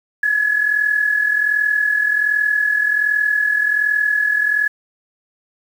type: tone with amplitude modulation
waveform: sine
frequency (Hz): 1695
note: G#6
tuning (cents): +35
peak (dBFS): -11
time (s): 0.23-4.68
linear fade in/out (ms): 5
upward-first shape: sine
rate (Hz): 41.3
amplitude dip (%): 65
effects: 7-bit